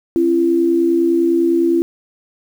sine tone pair together, 269 / 338.9 Hz, C4 / E4, +48 / +48 cents, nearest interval major third, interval 400 cents, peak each -19 / -12 dBFS, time 0.16-1.82 s, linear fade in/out 0 ms, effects 7-bit

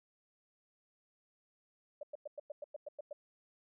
sine tone bursts, 587.3 Hz, D5, in tune, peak -40 dBFS, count 10, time 2.01-3.13 s, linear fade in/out 5 ms, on 22 ms, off 100 ms, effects none

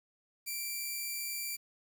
5% pulse tone, 2349 Hz, D7, in tune, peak -26 dBFS, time 0.46-1.57 s, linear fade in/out 20 ms, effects 10-bit

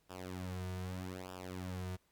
sawtooth tone with flanger, 92 Hz, F#2, 9 cents flat, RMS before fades -43 dBFS, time 0.09-1.97 s, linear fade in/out 20 ms, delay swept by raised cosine 0.47 to 3.77 ms, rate 0.81 Hz, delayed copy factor -0.9, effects pink hiss -75 dBFS RMS until 2.11 s + Opus 48 kbps

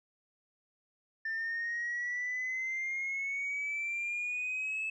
sine exponential sweep, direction up, 1783 to 2614 Hz, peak -31 dBFS, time 1.25-4.9 s, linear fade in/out 5 ms, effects tanh soft clip ceiling -30 dBFS

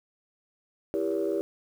sine chord, E diminished seventh, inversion none, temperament just, 329.6 / 395.6 / 474.7 / 569.6 Hz, E4 / G4 / Bb4 / Db5, 0 / +16 / +31 / +47 cents, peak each -30 / -28 / -33 / -32 dBFS, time 0.94-1.41 s, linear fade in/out 0 ms, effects tanh soft clip ceiling -18 dBFS + 9-bit

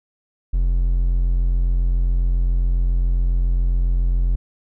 triangle tone, 43.65 Hz, F1, in tune, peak -13 dBFS, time 0.53-4.36 s, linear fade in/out 10 ms, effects none

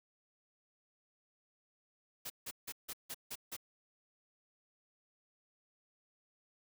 white noise bursts, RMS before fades -43 dBFS, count 7, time 2.25-3.567 s, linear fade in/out 10 ms, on 51 ms, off 160 ms, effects none

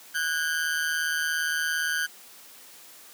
40% pulse ring-modulated tone, 1549 Hz, G6, 21 cents flat, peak -21 dBFS, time 0.14-2.07 s, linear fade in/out 20 ms, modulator 78.7 Hz, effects white hiss -49 dBFS RMS until 3.13 s + high-pass 200 Hz 12 dB/octave

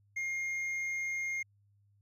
sine tone with hard clipping, 2128 Hz, C7, 29 cents sharp, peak -34 dBFS, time 0.16-1.43 s, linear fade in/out 10 ms, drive 4 dB, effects added 101 Hz sine -65 dBFS peak until 2.01 s

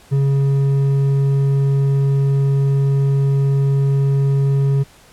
sine tone with hard clipping, 138.1 Hz, C#3, 6 cents flat, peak -14 dBFS, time 0.11-4.84 s, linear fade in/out 20 ms, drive 5 dB, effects pink hiss -47 dBFS RMS until 5.12 s + low-pass 12000 Hz 12 dB/octave

